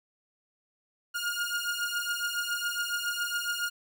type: beating tone pair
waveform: sawtooth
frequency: 1419 / 1426.2 Hz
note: F6 / F6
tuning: +27 / +36 cents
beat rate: 7.2 Hz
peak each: -29 / -29 dBFS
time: 1.14-3.7 s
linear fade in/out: 20 ms
effects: none